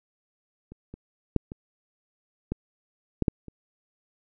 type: clicks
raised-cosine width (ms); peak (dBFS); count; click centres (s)
3; -30 / -27 / -8 / -24 / -15 / -10 / -8 / -28; 8; 0.72 / 0.94 / 1.363 / 1.519 / 2.52 / 3.223 / 3.282 / 3.483
effects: none